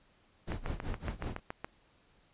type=noise with tremolo; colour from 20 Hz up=brown; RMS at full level=-34 dBFS; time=0.47-1.4 s; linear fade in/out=10 ms; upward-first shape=sine; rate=5.3 Hz; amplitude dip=90%
type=click train; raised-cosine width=0.5 ms; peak=-22 dBFS; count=9; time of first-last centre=0.52-1.645 s; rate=7.11 Hz
effects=pink hiss -67 dBFS RMS until 2.33 s + resampled to 8000 Hz